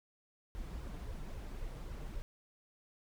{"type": "noise with flanger", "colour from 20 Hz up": "brown", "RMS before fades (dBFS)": -43, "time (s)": [0.55, 2.22], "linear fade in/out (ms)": 0, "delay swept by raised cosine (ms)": [1.9, 6.8], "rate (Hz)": 3.7, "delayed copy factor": 0.65, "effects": []}